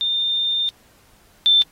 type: tone pair in turn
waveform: sine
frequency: 3613 / 3553 Hz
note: A7 / A7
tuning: +45 / +16 cents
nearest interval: unison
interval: 29 cents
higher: first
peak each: -18 / -11 dBFS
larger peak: second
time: 0.01-0.69 / 1.46-1.62 s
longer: first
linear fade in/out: 0 ms
effects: pink hiss -55 dBFS RMS until 1.71 s + AAC 48 kbps